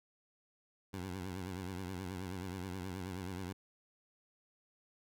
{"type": "tone with vibrato", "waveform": "15% pulse", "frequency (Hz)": 92.5, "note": "F#2", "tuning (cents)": 0, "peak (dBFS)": -34, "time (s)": [0.93, 3.53], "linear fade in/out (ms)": 10, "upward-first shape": "triangle", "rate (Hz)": 9.4, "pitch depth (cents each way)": 120, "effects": []}